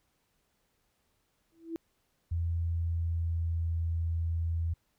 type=tone with exponential growth; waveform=sine; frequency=329.8 Hz; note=E4; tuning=1 cent sharp; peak=-30 dBFS; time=1.52-1.76 s; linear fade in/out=0 ms; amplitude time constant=52 ms
type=tone with pitch glide; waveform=sine; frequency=84.2 to 82.99 Hz; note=E2 to E2; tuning=+37 to +12 cents; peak=-28 dBFS; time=2.31-4.74 s; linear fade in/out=10 ms; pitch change=-25 cents; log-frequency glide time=2.45-3.75 s
effects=pink hiss -75 dBFS RMS until 4.98 s

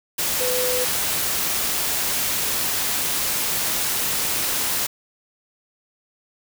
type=tone in noise; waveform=sine; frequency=502 Hz; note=B4; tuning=28 cents sharp; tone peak=-23 dBFS; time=0.4-0.85 s; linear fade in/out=10 ms; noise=white; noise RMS=-23 dBFS; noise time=0.18-4.87 s; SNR=-3 dB; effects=none

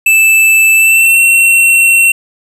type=tone with pitch glide; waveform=square; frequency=2637 to 2717 Hz; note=E7 to F7; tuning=0 to -48 cents; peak=-5 dBFS; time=0.06-2.12 s; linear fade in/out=5 ms; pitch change=+52 cents; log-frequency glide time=0.75-1.2 s; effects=none

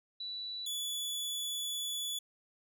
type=tone pair in turn; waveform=sine / sawtooth; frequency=3951 / 3434 Hz; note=B7 / A7; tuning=0 / -43 cents; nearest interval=major second; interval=243 cents; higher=first; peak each=-38 / -32 dBFS; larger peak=second; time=0.2-0.66 / 0.66-2.19 s; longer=second; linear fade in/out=5 ms; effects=none

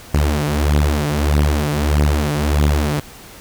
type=beating tone pair; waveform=sawtooth; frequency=73 / 74.6 Hz; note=D2 / D2; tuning=-10 / +28 cents; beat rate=1.6 Hz; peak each=-13 dBFS; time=0.14-3 s; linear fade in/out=5 ms; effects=pink hiss -39 dBFS RMS until 3.4 s

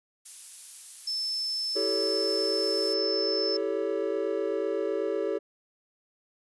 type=noise; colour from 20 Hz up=violet; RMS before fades=-39 dBFS; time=0.25-2.94 s; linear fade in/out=10 ms
type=tone; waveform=sine; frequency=5274 Hz; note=E8; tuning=in tune; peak=-28 dBFS; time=1.07-3.57 s; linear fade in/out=5 ms
type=chord; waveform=triangle; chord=A dominant seventh; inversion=second; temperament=equal with one note detuned; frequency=329.6 / 392 / 440 / 561.5 Hz; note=E4 / G4 / A4 / C#5; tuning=0 / 0 / 0 / +22 cents; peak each=-33 / -29 / -29 / -31 dBFS; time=1.75-5.39 s; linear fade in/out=20 ms
effects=resampled to 24000 Hz

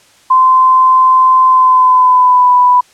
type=tone with pitch glide; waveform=sine; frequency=1033 to 990.9 Hz; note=C6 to B5; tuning=-22 to +5 cents; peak=-4 dBFS; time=0.3-2.81 s; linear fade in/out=10 ms; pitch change=-73 cents; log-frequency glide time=1.47-2.53 s; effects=white hiss -46 dBFS RMS until 2.93 s + low-pass 8000 Hz 12 dB/octave

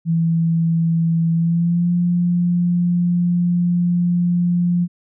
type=tone with pitch glide; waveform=sine; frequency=165.4 to 175.13 Hz; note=E3 to F3; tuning=+6 to +5 cents; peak=-14 dBFS; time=0.05-4.88 s; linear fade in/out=50 ms; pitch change=+99 cents; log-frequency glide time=1.33-1.92 s; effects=none

